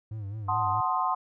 triangle tone with vibrato, 103.83 Hz, G#2, in tune, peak -31 dBFS, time 0.11-0.81 s, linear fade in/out 5 ms, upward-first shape sine, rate 4.7 Hz, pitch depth 110 cents each way
sine chord, F# diminished seventh, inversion none, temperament equal, 740 / 880 / 1046.5 / 1244.5 Hz, F#5 / A5 / C6 / Eb6, 0 / 0 / 0 / 0 cents, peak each -30 / -32 / -27 / -32 dBFS, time 0.48-1.15 s, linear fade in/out 10 ms
effects none

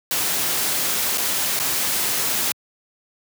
white noise with dropouts, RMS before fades -22 dBFS, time 0.11-2.52 s, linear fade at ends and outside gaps 1 ms, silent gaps 1.175-1.18 / 1.591-1.598 s, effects high-pass 100 Hz 12 dB/octave

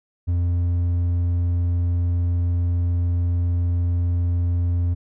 sine tone with hard clipping, 87.31 Hz, F2, in tune, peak -19 dBFS, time 0.27-4.95 s, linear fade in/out 20 ms, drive 3 dB, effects none

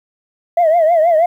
sine tone with vibrato, 659.3 Hz, E5, in tune, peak -7 dBFS, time 0.57-1.26 s, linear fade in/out 5 ms, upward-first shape triangle, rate 6.3 Hz, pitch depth 140 cents each way, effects tanh soft clip ceiling -6 dBFS + 8-bit

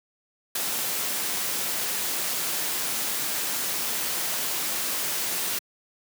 white noise with ADSR envelope, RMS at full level -24 dBFS, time 0.55-5.59 s, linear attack 7 ms, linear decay 4 ms, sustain -4 dB, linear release 6 ms, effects high-pass 150 Hz 12 dB/octave

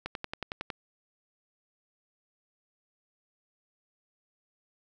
click train, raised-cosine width 0.3 ms, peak -18 dBFS, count 8, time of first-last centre 0.06-0.702 s, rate 10.9 Hz, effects none

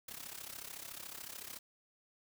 white noise with amplitude modulation, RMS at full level -44 dBFS, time 0.08-1.59 s, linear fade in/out 5 ms, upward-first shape sine, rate 33.8 Hz, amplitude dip 80%, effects none

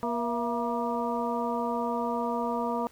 harmonic tone with a mistuned harmonic, 238.1 Hz, A#3, 37 cents sharp, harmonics 1 / 2 / 3 / 4 / 5, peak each -32 / -33 / -34 / -32 / -37 dBFS, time 0.03-2.87 s, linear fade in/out 0 ms, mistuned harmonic 3, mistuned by -87 cents, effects pink hiss -57 dBFS RMS until 2.91 s

